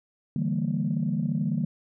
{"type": "chord", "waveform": "sine", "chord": "E half-diminished seventh", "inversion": "third", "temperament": "equal with one note detuned", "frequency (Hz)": [146.83, 164.81, 196, 230.4], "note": ["D3", "E3", "G3", "Bb3"], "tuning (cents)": [0, 0, 0, -20], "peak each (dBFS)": -29, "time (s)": [0.36, 1.65], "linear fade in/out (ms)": 2, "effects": ["tanh soft clip ceiling -16 dBFS"]}